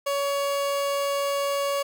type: tone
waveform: 30% pulse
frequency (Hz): 562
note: C#5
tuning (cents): +24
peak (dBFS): -21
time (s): 0.06-1.83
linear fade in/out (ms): 10
effects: none

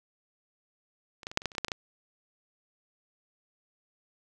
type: clicks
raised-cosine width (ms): 0.2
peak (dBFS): -28 / -18 / -24 / -6 / -27 / -12 / -30 / -24 / -11 / -12 / -21 / -13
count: 12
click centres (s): 1.232 / 1.269 / 1.315 / 1.374 / 1.419 / 1.457 / 1.518 / 1.551 / 1.582 / 1.647 / 1.683 / 1.718
effects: none

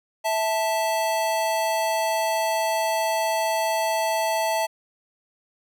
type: tone pair together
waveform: square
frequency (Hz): 655.5 / 880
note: E5 / A5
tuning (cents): -10 / 0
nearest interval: perfect fourth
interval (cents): 510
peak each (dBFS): -25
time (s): 0.24-4.67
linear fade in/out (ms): 20
effects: none

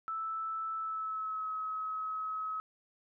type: tone with pitch glide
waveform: sine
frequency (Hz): 1316 to 1280.8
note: E6 to D#6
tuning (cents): -3 to +50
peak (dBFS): -34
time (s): 0.08-2.6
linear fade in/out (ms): 0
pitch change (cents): -47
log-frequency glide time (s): 0.77-1.49
effects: none

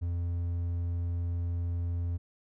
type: tone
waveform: triangle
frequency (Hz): 86.3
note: F2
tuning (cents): -20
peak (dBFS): -27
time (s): 0.01-2.18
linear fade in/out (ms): 20
effects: none

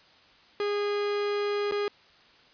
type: tone with dropouts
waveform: 45% pulse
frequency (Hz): 410.5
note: G#4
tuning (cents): -20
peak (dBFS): -26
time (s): 0.6-1.88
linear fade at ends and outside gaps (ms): 1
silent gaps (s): 1.712-1.721
effects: white hiss -57 dBFS RMS until 2.53 s + resampled to 11025 Hz

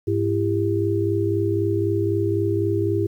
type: tone cluster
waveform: sine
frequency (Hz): 103.2 / 334.7 / 398.6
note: G#2 / E4 / G4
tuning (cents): -10 / +26 / +29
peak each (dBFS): -23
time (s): 0.07-3.07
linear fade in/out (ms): 10
effects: 9-bit

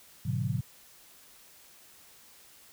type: chord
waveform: sine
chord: G# half-diminished seventh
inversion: none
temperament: equal with one note detuned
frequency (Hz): 103.83 / 123.47 / 146.83 / 182.56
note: G#2 / B2 / D3 / F#3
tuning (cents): 0 / 0 / 0 / -23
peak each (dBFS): -34 / -31 / -34 / -36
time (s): 0.25-0.61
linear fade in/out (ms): 10
effects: white hiss -56 dBFS RMS until 2.72 s

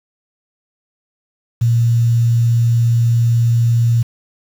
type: tone with quantisation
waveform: sine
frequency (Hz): 117.3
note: A#2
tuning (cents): +11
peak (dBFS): -10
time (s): 1.61-4.03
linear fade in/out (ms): 10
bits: 6
effects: none

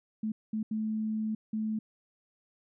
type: tone bursts at uneven times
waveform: sine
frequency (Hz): 217.4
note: A3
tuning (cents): -21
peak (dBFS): -29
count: 4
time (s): 0.23-0.32 / 0.53-0.63 / 0.71-1.35 / 1.53-1.79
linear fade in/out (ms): 5
effects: none

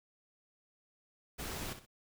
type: noise with echo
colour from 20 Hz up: pink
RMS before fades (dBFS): -41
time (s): 1.38-1.74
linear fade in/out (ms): 20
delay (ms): 62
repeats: 2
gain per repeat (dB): -10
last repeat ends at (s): 1.864
effects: none

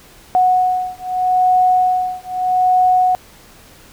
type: beating tone pair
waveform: sine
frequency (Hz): 735 / 735.8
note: F#5 / F#5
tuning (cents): -12 / -10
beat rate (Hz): 0.8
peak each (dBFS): -15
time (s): 0.35-3.15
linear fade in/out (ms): 0
effects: pink hiss -44 dBFS RMS until 3.92 s

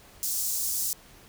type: high-pass noise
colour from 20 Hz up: pink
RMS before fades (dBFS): -29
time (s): 0.23-0.93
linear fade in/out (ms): 0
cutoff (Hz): 6000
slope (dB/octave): 24
effects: pink hiss -53 dBFS RMS until 1.28 s

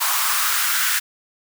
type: noise with high-pass filter sweep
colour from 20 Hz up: white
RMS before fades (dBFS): -20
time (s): 0-1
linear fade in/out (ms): 20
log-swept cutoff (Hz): 1000 to 1600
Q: 3.3
effects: none

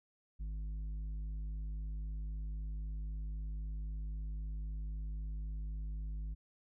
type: tone with tanh clipping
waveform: sine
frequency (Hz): 51.91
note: G#1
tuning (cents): 0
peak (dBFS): -39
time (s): 0.39-6.35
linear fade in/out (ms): 20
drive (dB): 7
effects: none

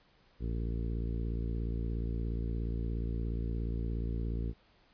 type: harmonic tone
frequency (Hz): 57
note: A#1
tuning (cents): -38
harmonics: 1 / 2 / 3 / 4 / 5 / 6 / 7 / 8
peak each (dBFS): -33 / -39 / -43 / -45 / -47 / -49 / -50 / -51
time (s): 0.39-4.54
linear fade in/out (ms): 50
effects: pink hiss -66 dBFS RMS until 4.93 s + resampled to 11025 Hz

